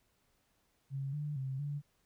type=tone with pitch steps; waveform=sine; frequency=136.7 / 148.2 / 133.1 / 144.7 Hz; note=C#3 / D3 / C3 / D3; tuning=-24 / +16 / +30 / -25 cents; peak=-35 dBFS; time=0.9-1.82 s; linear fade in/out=50 ms; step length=230 ms; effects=pink hiss -75 dBFS RMS until 2.05 s